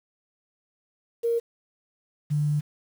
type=tone pair in turn; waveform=sine; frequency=466.2 / 148.29 Hz; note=A#4 / D3; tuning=0 / +17 cents; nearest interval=octave + minor sixth; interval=1983 cents; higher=first; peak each=-21 / -21 dBFS; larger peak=neither; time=1.23-1.4 / 2.3-2.61 s; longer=second; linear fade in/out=20 ms; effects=8-bit